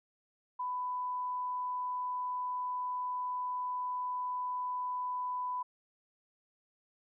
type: tone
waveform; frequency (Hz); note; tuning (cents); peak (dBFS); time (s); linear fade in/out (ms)
sine; 997; B5; +16; -33; 0.59-5.63; 10
effects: none